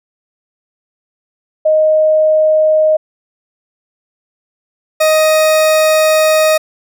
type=tone pair in turn; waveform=sine / 40% pulse; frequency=622.3 / 625.4 Hz; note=D#5 / D#5; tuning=0 / +9 cents; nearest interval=unison; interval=9 cents; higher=second; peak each=-7 dBFS; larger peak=neither; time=1.65-2.97 / 5-6.58 s; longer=second; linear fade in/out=10 ms; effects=none